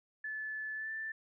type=tone with pitch glide; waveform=sine; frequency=1735 to 1767.4 Hz; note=A6 to A6; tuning=-25 to +7 cents; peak=-37 dBFS; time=0.24-1.12 s; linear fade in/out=5 ms; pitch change=+32 cents; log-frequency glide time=0.75-0.91 s; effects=none